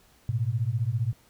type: beating tone pair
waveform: sine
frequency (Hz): 108 / 123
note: A2 / B2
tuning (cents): -32 / -7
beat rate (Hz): 15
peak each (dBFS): -27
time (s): 0.29-1.13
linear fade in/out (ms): 0
effects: pink hiss -60 dBFS RMS until 1.29 s